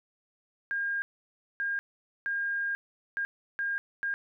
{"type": "tone bursts at uneven times", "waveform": "sine", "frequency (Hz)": 1614, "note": "G#6", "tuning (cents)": -50, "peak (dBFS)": -28, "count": 6, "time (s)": [[0.71, 1.02], [1.6, 1.79], [2.26, 2.75], [3.17, 3.25], [3.59, 3.78], [4.03, 4.14]], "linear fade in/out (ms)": 0, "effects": []}